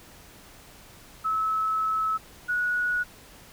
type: tone pair in turn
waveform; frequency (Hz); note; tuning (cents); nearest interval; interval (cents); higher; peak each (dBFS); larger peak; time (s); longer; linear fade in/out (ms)
sine; 1298 / 1461.6; E6 / F#6; -27 / -22; major second; 205; second; -23; neither; 1.24-2.18 / 2.48-3.04; first; 20
effects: pink hiss -50 dBFS RMS until 3.52 s